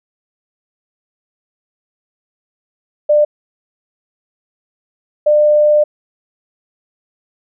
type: tone pair in turn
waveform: sine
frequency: 596 / 598.7 Hz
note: D5 / D5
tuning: +25 / +33 cents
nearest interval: unison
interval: 8 cents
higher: second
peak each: -7 dBFS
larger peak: neither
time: 3.09-3.25 / 5.26-5.84 s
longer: second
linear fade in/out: 10 ms
effects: none